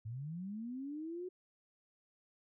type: linear sweep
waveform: sine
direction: up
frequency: 103.83 to 371.4 Hz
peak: -40 dBFS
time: 0.05-1.29 s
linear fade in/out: 10 ms
effects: none